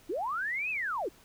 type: linear two-way sweep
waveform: sine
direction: up then down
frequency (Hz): 290 to 2637 to 290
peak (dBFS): -30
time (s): 0.09-1.09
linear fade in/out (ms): 10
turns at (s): 0.7
effects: pink hiss -59 dBFS RMS until 1.24 s